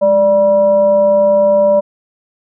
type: tone with frequency modulation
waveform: sine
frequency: 587.3 Hz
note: D5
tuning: in tune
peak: -7 dBFS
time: 0.01-1.81 s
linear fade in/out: 20 ms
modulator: 381 Hz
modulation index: 0.39
effects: none

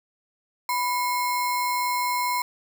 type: tone with sample-and-hold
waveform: sine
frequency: 987.8 Hz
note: B5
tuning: in tune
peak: -22 dBFS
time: 0.69-2.42 s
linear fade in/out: 2 ms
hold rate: 3150 Hz
effects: none

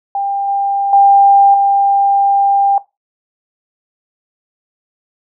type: tone with level steps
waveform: sine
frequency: 796 Hz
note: G5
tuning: 26 cents sharp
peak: -14 / -12 / -4 / -8 dBFS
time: 0.15-2.78 s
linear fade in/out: 2 ms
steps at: 0.48 / 0.93 / 1.54 s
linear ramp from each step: 2 ms
effects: noise-tail reverb RT60 0.2 s tail -17 dB re dry

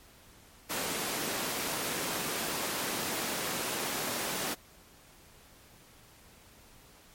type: high-pass noise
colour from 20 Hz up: pink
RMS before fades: -34 dBFS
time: 0.69-4.55 s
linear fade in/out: 20 ms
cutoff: 230 Hz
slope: 12 dB/octave
effects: pink hiss -57 dBFS RMS until 7.14 s + MP3 64 kbps

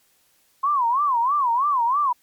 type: tone with vibrato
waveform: sine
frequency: 1046.5 Hz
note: C6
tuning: in tune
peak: -17 dBFS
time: 0.63-2.13 s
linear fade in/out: 10 ms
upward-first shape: sine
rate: 3.1 Hz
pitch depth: 220 cents each way
effects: white hiss -62 dBFS RMS until 2.22 s + MP3 96 kbps

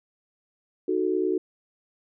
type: chord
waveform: sine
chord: D# diminished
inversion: none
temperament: equal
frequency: 311.1 / 370 / 440 Hz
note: D#4 / F#4 / A4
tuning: 0 / 0 / 0 cents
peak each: -28 / -24 / -29 dBFS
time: 0.88-1.38 s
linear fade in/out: 5 ms
effects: none

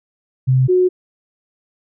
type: tone pair in turn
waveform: sine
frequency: 129.8 / 365.5 Hz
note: C3 / F#4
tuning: -13 / -21 cents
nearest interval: octave + tritone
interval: 1792 cents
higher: second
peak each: -10 dBFS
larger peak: neither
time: 0.47-0.68 / 0.68-0.89 s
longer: neither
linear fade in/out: 20 ms
effects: none

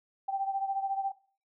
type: beating tone pair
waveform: sine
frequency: 780 / 794 Hz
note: G5 / G5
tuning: -9 / +22 cents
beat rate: 14 Hz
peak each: -30 / -35 dBFS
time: 0.28-1.12 s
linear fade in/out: 10 ms
effects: noise-tail reverb RT60 0.4 s tail -17 dB re dry

